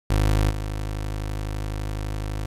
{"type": "tone with level steps", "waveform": "25% pulse", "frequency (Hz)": 51.91, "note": "G#1", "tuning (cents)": 0, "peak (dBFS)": [-14, -23], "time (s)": [0.1, 2.46], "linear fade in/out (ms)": 5, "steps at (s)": 0.5, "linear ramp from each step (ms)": 10, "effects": ["resampled to 32000 Hz", "8-bit"]}